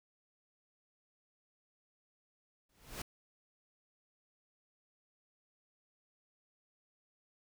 pink noise with exponential growth, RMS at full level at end -38 dBFS, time 2.69-3.02 s, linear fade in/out 5 ms, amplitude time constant 70 ms, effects none

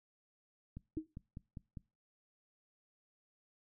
click train, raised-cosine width 5 ms, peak -33 dBFS, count 6, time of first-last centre 0.77-1.772 s, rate 4.99 Hz
sine tone with exponential decay, 315.3 Hz, D#4, 23 cents sharp, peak -32 dBFS, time 0.97-1.07 s, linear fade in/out 5 ms, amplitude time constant 21 ms
effects noise-tail reverb RT60 0.3 s tail -23 dB re dry

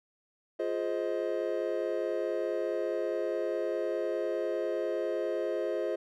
triangle chord, F minor seventh, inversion none, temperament just, 349.2 / 419.1 / 523.8 / 628.6 Hz, F4 / Ab4 / C5 / Eb5, 0 / +16 / +2 / +18 cents, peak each -33 dBFS, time 0.59-5.96 s, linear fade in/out 10 ms, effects none

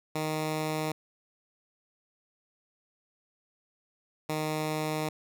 10% pulse tone pair in turn, 155.56 / 154.8 Hz, D#3 / D#3, 0 / -9 cents, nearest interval unison, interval 9 cents, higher first, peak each -21 dBFS, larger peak neither, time 0.15-0.92 / 4.29-5.09 s, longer second, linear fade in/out 5 ms, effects none

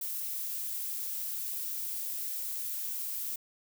violet noise, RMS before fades -36 dBFS, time 0.01-3.36 s, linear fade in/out 5 ms, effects none

